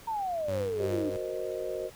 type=exponential sweep; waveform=sine; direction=down; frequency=932.3 to 293.8 Hz; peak=-29 dBFS; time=0.07-1.1 s; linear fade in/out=10 ms
type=tone with tremolo; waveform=sawtooth; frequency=98 Hz; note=G2; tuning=in tune; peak=-29 dBFS; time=0.48-1.17 s; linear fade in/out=5 ms; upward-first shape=sine; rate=2.9 Hz; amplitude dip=65%
type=chord; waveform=sine; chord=C half-diminished seventh; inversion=second; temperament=equal with one note detuned; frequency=370 / 466.2 / 523.3 / 619.4 Hz; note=Gb4 / Bb4 / C5 / Eb5; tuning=0 / 0 / 0 / -8 cents; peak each=-37 dBFS; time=0.77-1.91 s; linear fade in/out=50 ms
effects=pink hiss -52 dBFS RMS until 1.95 s